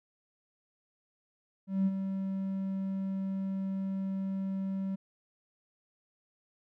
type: tone with ADSR envelope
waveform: triangle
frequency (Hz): 192.7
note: G3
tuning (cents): -29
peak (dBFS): -20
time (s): 1.67-4.96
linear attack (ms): 190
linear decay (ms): 40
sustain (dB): -9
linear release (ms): 14
effects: tanh soft clip ceiling -20 dBFS